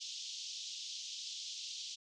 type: band-pass noise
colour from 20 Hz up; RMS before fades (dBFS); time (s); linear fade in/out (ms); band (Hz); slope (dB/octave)
pink; -45; 0-1.96; 20; 3100 to 6600; 48
effects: none